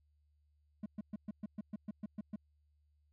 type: tone bursts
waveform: triangle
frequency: 210 Hz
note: G#3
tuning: 19 cents sharp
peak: -36 dBFS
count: 11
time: 0.83-2.36 s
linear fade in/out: 5 ms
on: 30 ms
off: 120 ms
effects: added 74 Hz sine -70 dBFS peak until 3.12 s